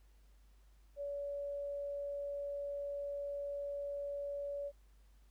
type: tone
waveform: sine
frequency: 569 Hz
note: C#5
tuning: 45 cents sharp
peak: -38 dBFS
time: 0.96-4.72 s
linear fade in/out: 50 ms
effects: added 50 Hz sine -61 dBFS peak until 5.3 s + pink hiss -75 dBFS RMS until 5.3 s